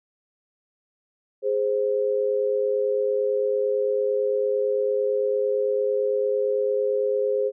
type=tone pair together; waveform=sine; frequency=414.4 / 523.3 Hz; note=G#4 / C5; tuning=-4 / 0 cents; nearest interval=major third; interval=404 cents; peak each=-23 dBFS; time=1.42-7.52 s; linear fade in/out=50 ms; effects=none